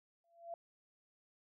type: tone with exponential growth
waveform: sine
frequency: 679 Hz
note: F5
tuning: 49 cents flat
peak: -39 dBFS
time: 0.24-0.54 s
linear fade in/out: 2 ms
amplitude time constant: 64 ms
effects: none